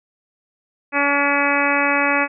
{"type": "harmonic tone", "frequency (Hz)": 284.3, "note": "C#4", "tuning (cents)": 44, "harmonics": [1, 2, 3, 4, 5, 6, 7, 8, 9], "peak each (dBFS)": [-24, -24, -24, -24, -24, -24, -24, -24, -24], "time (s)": [0.92, 2.28], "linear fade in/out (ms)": 50, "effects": []}